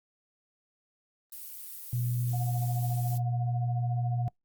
violet noise, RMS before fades -42 dBFS, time 1.32-3.18 s, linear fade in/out 5 ms
sine tone, 121.3 Hz, B2, 31 cents flat, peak -27 dBFS, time 1.93-4.28 s, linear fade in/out 0 ms
sine tone with tremolo, 719 Hz, F#5, 50 cents flat, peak -35 dBFS, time 2.33-4.29 s, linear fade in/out 5 ms, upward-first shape triangle, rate 14 Hz, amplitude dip 95%
effects noise-tail reverb RT60 0.1 s tail -23 dB re dry + Opus 24 kbps

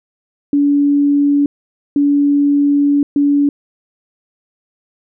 sine tone bursts at uneven times, 286.2 Hz, D4, 45 cents flat, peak -9 dBFS, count 3, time 0.53-1.46 / 1.96-3.03 / 3.16-3.49 s, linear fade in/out 2 ms, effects none

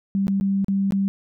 sine tone with dropouts, 196 Hz, G3, in tune, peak -18 dBFS, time 0.15-1.08 s, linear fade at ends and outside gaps 0 ms, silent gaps 0.27-0.281 / 0.4-0.41 / 0.645-0.683 / 0.908-0.922 s, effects none

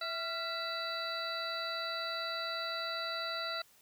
harmonic tone with a mistuned harmonic, 659.3 Hz, E5, in tune, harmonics 1 / 2 / 3 / 4 / 6 / 7, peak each -42 / -39 / -45 / -49 / -40 / -45 dBFS, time 0.01-3.62 s, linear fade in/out 5 ms, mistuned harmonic 2, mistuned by +74 cents, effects white hiss -64 dBFS RMS until 3.81 s

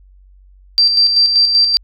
sine tone with tremolo, 4699 Hz, D8, in tune, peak -7 dBFS, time 0.78-1.77 s, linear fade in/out 0 ms, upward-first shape square, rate 5.2 Hz, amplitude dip 45%, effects added 47 Hz sine -42 dBFS peak until 1.83 s

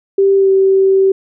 sine tone with pitch glide, 392 to 385.5 Hz, G4 to G4, 0 to -29 cents, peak -7 dBFS, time 0.18-1.12 s, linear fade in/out 5 ms, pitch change -29 cents, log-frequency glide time 0.36-0.5 s, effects none

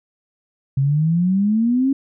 sine exponential sweep, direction up, 132.8 to 277.2 Hz, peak -14 dBFS, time 0.77-1.93 s, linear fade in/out 5 ms, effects none

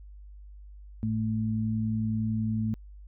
sine tone pair together, 109.11 / 220 Hz, A2 / A3, -14 / 0 cents, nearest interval octave, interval 1214 cents, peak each -29 / -28 dBFS, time 1.03-2.74 s, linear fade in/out 0 ms, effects added 50 Hz sine -44 dBFS peak until 3.07 s

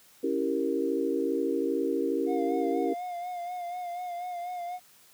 sine chord, C# diminished seventh, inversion none, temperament equal, 277.2 / 329.6 / 392 / 466.2 Hz, C#4 / E4 / G4 / Bb4, 0 / 0 / 0 / 0 cents, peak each -31 dBFS, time 0.23-2.94 s, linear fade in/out 10 ms
triangle tone with vibrato, 710 Hz, F5, 28 cents sharp, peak -31 dBFS, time 2.26-4.8 s, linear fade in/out 50 ms, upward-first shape sine, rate 4.1 Hz, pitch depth 42 cents each way
effects white hiss -58 dBFS RMS until 5.13 s + high-pass 80 Hz 12 dB/octave

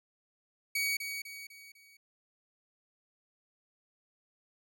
sawtooth tone with echo, 2255 Hz, C#7, 29 cents sharp, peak -26 dBFS, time 0.75-0.97 s, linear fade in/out 5 ms, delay 250 ms, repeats 4, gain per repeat -7 dB, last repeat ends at 1.97 s, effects none

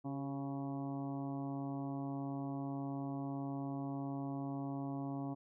harmonic tone with a mistuned harmonic, 138.59 Hz, C#3, in tune, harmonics 1 / 2 / 3 / 4 / 5 / 6 / 7 / 8, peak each -43 / -40 / -54 / -54 / -49 / -54 / -55 / -57 dBFS, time 0.04-5.35 s, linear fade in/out 20 ms, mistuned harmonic 3, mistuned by -73 cents, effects none

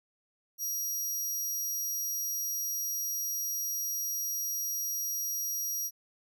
20% pulse tone, 5730 Hz, F8, 44 cents sharp, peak -26 dBFS, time 0.58-5.91 s, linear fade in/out 50 ms, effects none

